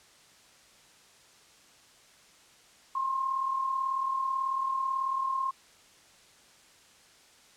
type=tone pair together; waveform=sine; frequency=1030.8 / 1069 Hz; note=C6 / C6; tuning=-26 / +37 cents; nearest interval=minor second; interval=63 cents; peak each=-36 / -28 dBFS; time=2.95-5.51 s; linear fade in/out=5 ms; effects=white hiss -58 dBFS RMS until 7.56 s + low-pass 8000 Hz 12 dB/octave